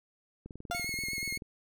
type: click train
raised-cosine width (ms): 3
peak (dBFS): -31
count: 21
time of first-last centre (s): 0.46-1.422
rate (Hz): 20.8
type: tone with exponential decay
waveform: 30% pulse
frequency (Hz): 698.5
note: F5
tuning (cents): 0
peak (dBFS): -26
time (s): 0.71-0.92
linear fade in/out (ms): 1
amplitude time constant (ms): 44
type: tone with vibrato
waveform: sawtooth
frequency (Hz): 2170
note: C#7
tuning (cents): -37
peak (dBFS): -30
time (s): 0.74-1.38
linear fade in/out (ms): 10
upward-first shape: triangle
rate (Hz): 8.2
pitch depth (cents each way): 31
effects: none